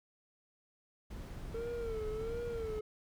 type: noise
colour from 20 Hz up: brown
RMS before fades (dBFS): -44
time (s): 1.1-2.8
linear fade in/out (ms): 10
type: tone with vibrato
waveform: triangle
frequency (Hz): 451.3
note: A4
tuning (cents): +44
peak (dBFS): -35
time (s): 1.54-2.81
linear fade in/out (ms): 5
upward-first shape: sine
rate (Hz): 1.4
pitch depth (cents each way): 90
effects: none